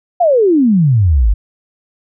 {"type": "exponential sweep", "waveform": "sine", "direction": "down", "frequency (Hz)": [737, 46.25], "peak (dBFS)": -7, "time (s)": [0.2, 1.34], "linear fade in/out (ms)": 10, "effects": []}